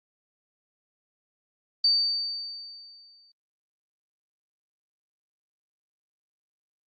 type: tone with exponential decay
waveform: sine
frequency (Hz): 4600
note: D8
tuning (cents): -37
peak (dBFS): -17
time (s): 1.84-3.32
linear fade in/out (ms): 5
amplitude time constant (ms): 320
effects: Opus 24 kbps